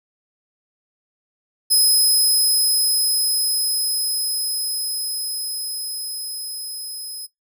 20% pulse tone with level ramp, 5090 Hz, D#8, 39 cents sharp, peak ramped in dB -7 to -25 dBFS, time 1.7-7.27 s, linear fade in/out 20 ms, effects noise-tail reverb RT60 0.2 s tail -25 dB re dry

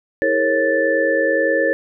sine tone cluster, 324.7 / 412.8 / 462.2 / 544 / 1756 Hz, E4 / G#4 / A#4 / C#5 / A6, -26 / -10 / -15 / -33 / -4 cents, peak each -23 / -26 / -21 / -18 / -20 dBFS, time 0.22-1.73 s, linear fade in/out 0 ms, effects none

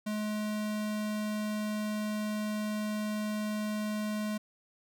square tone, 212.1 Hz, G#3, 37 cents sharp, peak -32 dBFS, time 0.06-4.38 s, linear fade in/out 10 ms, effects none

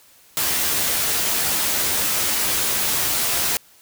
white noise with comb filter, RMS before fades -21 dBFS, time 0.37-3.57 s, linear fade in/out 0 ms, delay 13 ms, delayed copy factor +0.55, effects white hiss -52 dBFS RMS until 3.81 s

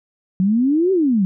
sine exponential two-way sweep, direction up then down, 180.9 to 392 to 180.9 Hz, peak -13 dBFS, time 0.4-1.25 s, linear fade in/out 0 ms, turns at 0.92 s, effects none

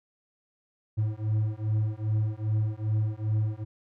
triangle beating tone pair, 106.5 / 109 Hz, G#2 / A2, +44 / -16 cents, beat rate 2.5 Hz, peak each -26 dBFS, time 0.97-3.65 s, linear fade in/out 20 ms, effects none

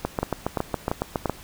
two click trains, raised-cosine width 1 ms, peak -9 / -9 dBFS, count 4 / 10, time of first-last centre 0.23-1.257 / 0.05-1.297 s, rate 2.92 / 7.22 Hz, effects pink hiss -45 dBFS RMS until 1.43 s

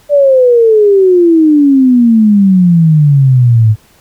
sine exponential sweep, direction down, 590 to 105.7 Hz, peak -3 dBFS, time 0.09-3.76 s, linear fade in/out 50 ms, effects pink hiss -46 dBFS RMS until 4 s

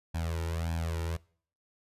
sawtooth tone with flanger, 82.6 Hz, E2, 4 cents sharp, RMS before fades -33 dBFS, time 0.14-1.17 s, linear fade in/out 10 ms, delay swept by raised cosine 1.2 to 2.2 ms, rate 1.7 Hz, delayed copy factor +0.95, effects noise-tail reverb RT60 0.5 s tail -22 dB re dry + resampled to 32000 Hz

